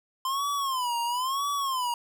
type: tone with vibrato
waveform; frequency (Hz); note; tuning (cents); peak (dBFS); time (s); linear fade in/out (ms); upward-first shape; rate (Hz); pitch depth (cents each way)
square; 1036; C6; -17; -27; 0.25-1.94; 2; sine; 1; 170
effects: none